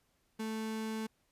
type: tone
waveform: 35% pulse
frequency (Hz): 220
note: A3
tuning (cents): 0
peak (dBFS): -34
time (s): 0.39-1.07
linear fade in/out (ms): 10
effects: pink hiss -75 dBFS RMS until 1.31 s + resampled to 32000 Hz